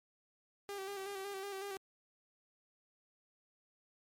sawtooth tone with vibrato, 393.6 Hz, G4, 7 cents sharp, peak -37 dBFS, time 0.69-1.77 s, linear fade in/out 0 ms, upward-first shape square, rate 5.4 Hz, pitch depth 37 cents each way, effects MP3 64 kbps

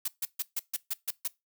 blue noise bursts, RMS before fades -31 dBFS, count 8, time 0.05-1.278 s, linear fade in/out 5 ms, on 31 ms, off 140 ms, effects noise-tail reverb RT60 0.2 s tail -21 dB re dry

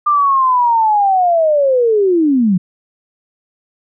sine linear sweep, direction down, 1200 to 171.8 Hz, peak -9 dBFS, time 0.06-2.58 s, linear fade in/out 10 ms, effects none

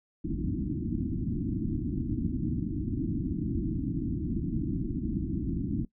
white low-pass noise, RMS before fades -31 dBFS, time 0.24-5.85 s, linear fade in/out 2 ms, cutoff 330 Hz, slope 96 dB/octave, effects noise-tail reverb RT60 0.1 s tail -20 dB re dry

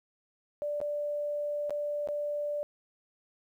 sine tone with dropouts, 587.3 Hz, D5, in tune, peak -30 dBFS, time 0.62-2.63 s, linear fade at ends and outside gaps 0 ms, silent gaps 0.803-0.814 / 1.696-1.706 / 2.074-2.087 s, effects 11-bit

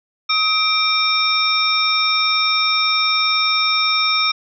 sine tone cluster, 1268 / 2351 / 3695 / 5410 Hz, D#6 / D7 / A#7 / E8, +32 / +1 / -16 / +44 cents, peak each -20 dBFS, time 0.29-4.32 s, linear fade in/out 10 ms, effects none

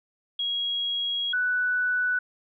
sine tone pair in turn, 3300 / 1486.2 Hz, G#7 / F#6, -12 / +7 cents, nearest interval octave + major second, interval 1381 cents, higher first, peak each -25 / -22 dBFS, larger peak second, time 0.39-1.33 / 1.33-2.19 s, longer first, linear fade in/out 5 ms, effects none

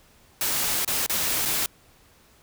white noise with dropouts, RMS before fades -25 dBFS, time 0.41-1.66 s, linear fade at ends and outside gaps 1 ms, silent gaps 0.848-0.877 / 1.063-1.096 / 1.453-1.457 s, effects pink hiss -57 dBFS RMS until 2.42 s

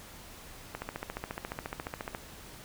click train, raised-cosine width 0.5 ms, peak -20 dBFS, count 21, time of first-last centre 0.75-2.149 s, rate 14.3 Hz, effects pink hiss -49 dBFS RMS until 2.64 s

